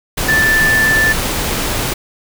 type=tone in noise; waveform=sine; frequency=1760 Hz; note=A6; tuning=in tune; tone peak=-10 dBFS; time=0.28-1.13 s; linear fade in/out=10 ms; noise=pink; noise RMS=-18 dBFS; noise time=0.17-1.94 s; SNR=+5 dB; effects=none